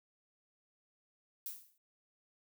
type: noise with exponential decay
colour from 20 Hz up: violet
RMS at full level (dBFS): -39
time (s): 1.46-1.78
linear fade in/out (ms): 2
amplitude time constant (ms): 68
effects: none